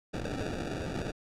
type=noise with sample-and-hold; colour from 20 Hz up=white; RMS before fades=-35 dBFS; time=0.13-1.12 s; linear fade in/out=20 ms; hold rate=1050 Hz; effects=low-pass 7000 Hz 12 dB/octave